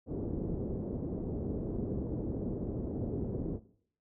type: low-pass noise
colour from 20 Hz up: white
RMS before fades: -36 dBFS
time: 0.06-3.6 s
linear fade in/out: 50 ms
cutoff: 400 Hz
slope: 24 dB/octave
effects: noise-tail reverb RT60 0.6 s tail -18 dB re dry